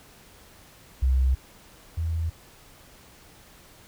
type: tone pair in turn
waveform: sine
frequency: 65 / 81.89 Hz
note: C2 / E2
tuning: -11 / -11 cents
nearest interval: major third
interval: 400 cents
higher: second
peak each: -18 / -24 dBFS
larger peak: first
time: 1.02-1.35 / 1.97-2.3 s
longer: neither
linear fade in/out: 10 ms
effects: pink hiss -52 dBFS RMS until 3.87 s